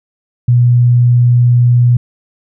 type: tone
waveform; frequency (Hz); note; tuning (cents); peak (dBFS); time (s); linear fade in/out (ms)
sine; 121.7; B2; -25; -5; 0.48-1.97; 5
effects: none